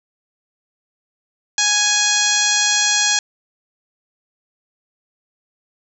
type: harmonic tone with a mistuned harmonic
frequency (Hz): 830.6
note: G#5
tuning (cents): 0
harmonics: 1 / 2 / 3 / 4 / 5 / 6 / 7 / 8 / 9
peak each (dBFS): -27 / -22 / -25 / -22 / -22 / -27 / -21 / -21 / -25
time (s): 1.58-3.19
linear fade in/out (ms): 2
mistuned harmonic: 5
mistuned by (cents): +33
effects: none